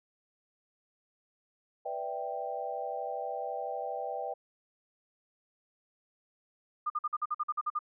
sine chord, E minor seventh, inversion second, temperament equal, 493.9 / 587.3 / 659.3 / 784 Hz, B4 / D5 / E5 / G5, 0 / 0 / 0 / 0 cents, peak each -40 / -40 / -40 / -37 dBFS, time 1.85-4.34 s, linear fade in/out 10 ms
sine tone bursts, 1213 Hz, D#6, 44 cents flat, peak -28 dBFS, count 11, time 6.86-7.791 s, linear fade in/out 10 ms, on 41 ms, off 48 ms
effects none

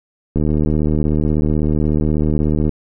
click train, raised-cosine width 3 ms, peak -5 dBFS, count 179, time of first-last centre 0.36-2.693 s, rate 76.3 Hz, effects none

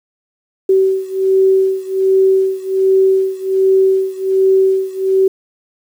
sine beating tone pair, 381.9 / 383.2 Hz, G4 / G4, -45 / -39 cents, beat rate 1.3 Hz, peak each -12 / -14 dBFS, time 0.69-5.28 s, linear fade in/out 5 ms, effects 7-bit

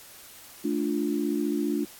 sine chord, D minor, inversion second, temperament equal, 220 / 293.7 / 349.2 Hz, A3 / D4 / F4, 0 / 0 / 0 cents, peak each -30 / -27 / -30 dBFS, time 0.64-1.85 s, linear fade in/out 10 ms, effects white hiss -48 dBFS RMS until 1.99 s + AAC 64 kbps

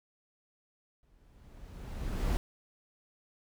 brown noise with exponential growth, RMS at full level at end -27 dBFS, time 1.03-2.37 s, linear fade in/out 0 ms, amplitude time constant 290 ms, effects none

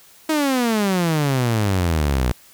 sawtooth exponential sweep, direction down, 320 to 58.8 Hz, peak -13 dBFS, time 0.29-2.32 s, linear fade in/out 5 ms, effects white hiss -49 dBFS RMS until 2.53 s

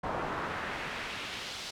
brown noise with band-pass filter sweep, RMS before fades -37 dBFS, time 0.03-1.71 s, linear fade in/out 10 ms, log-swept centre 880 to 4800 Hz, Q 1.3, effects none

